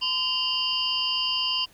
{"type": "tone cluster", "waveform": "sine", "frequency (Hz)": [1023, 2825, 3086, 4668, 5070], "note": ["C6", "F7", "G7", "D8", "D#8"], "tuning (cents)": [-39, 19, -28, -11, 32], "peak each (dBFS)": [-33, -27, -29, -31, -32], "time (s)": [0.01, 1.66], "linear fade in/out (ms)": 20, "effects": ["pink hiss -56 dBFS RMS until 1.73 s"]}